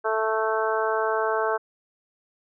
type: harmonic tone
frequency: 220 Hz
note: A3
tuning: in tune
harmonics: 2 / 3 / 4 / 5 / 6 / 7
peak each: -26 / -28 / -29 / -30 / -31 / -31 dBFS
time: 0.04-1.58 s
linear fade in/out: 20 ms
effects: none